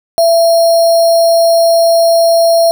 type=tone with sample-and-hold; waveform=sine; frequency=669 Hz; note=E5; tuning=25 cents sharp; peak=-5 dBFS; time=0.18-2.71 s; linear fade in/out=0 ms; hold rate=4900 Hz; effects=none